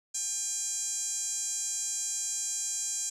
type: tone with band-pass filter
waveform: 5% pulse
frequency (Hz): 806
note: G5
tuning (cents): +48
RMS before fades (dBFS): -33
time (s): 0.14-3.1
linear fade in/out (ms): 10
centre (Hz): 7200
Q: 5.3
effects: none